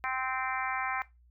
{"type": "harmonic tone", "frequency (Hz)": 260, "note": "C4", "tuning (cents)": -11, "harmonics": [3, 4, 5, 6, 7, 8, 9], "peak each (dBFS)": [-36, -37, -38, -39, -39, -40, -41], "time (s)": [0.04, 1.02], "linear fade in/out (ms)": 0, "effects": ["noise-tail reverb RT60 0.2 s tail -17 dB re dry", "added 60 Hz sine -58 dBFS peak until 1.3 s"]}